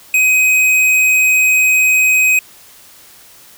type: tone with hard clipping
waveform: sine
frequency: 2519 Hz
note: D#7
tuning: 21 cents sharp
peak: -10 dBFS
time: 0.14-2.39 s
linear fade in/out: 2 ms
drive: 12 dB
effects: white hiss -42 dBFS RMS until 3.57 s